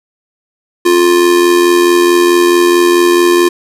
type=tone with amplitude modulation; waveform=square; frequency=350.8 Hz; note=F4; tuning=8 cents sharp; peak=-4 dBFS; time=0.85-3.49 s; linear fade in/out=10 ms; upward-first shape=sine; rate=84.6 Hz; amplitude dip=55%; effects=resampled to 32000 Hz + 7-bit